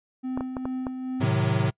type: tone with tremolo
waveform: triangle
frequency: 257.6 Hz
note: C4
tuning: 27 cents flat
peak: -25 dBFS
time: 0.23-1.26 s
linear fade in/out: 20 ms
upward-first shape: sine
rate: 2.4 Hz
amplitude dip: 40%
type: clicks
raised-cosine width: 1 ms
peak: -17 dBFS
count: 5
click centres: 0.375 / 0.408 / 0.568 / 0.655 / 0.868 s
type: chord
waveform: square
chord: A diminished seventh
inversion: none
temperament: equal with one note detuned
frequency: 108.8 / 130.81 / 155.56 / 185 Hz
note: A2 / C3 / Eb3 / Gb3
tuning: -19 / 0 / 0 / 0 cents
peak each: -26 / -26 / -30 / -31 dBFS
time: 1.2-1.71 s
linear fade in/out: 20 ms
effects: noise-tail reverb RT60 0.1 s tail -25 dB re dry + resampled to 8000 Hz